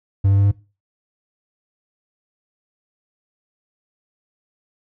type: tone with pitch steps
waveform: triangle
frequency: 98 / 98.85 / 99.71 / 100.58 Hz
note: G2 / G2 / G2 / G2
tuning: 0 / +15 / +30 / +45 cents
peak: -10 dBFS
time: 0.24-0.516 s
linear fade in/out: 10 ms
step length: 69 ms
effects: noise-tail reverb RT60 0.3 s tail -20 dB re dry